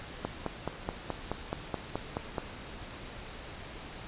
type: click train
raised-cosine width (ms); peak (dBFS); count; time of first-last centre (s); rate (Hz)
1; -17; 11; 0.25-2.382; 4.69
effects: pink hiss -44 dBFS RMS until 4.07 s + resampled to 8000 Hz